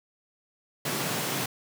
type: high-pass noise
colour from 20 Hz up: pink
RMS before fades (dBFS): -30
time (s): 0.85-1.46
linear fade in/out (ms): 5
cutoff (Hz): 120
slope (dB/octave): 48
effects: none